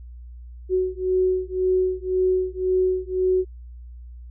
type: beating tone pair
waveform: sine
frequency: 370 / 371.9 Hz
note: F#4 / F#4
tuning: 0 / +9 cents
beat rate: 1.9 Hz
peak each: -22 dBFS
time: 0.69-3.45 s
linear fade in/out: 50 ms
effects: added 60 Hz sine -37 dBFS peak until 4.3 s